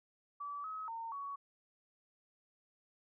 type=tone with pitch steps; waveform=sine; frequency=1152 / 1278 / 913 / 1122 Hz; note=D6 / D#6 / A#5 / C#6; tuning=-34 / +46 / -36 / +21 cents; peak=-40 dBFS; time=0.4-1.36 s; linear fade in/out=10 ms; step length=240 ms; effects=none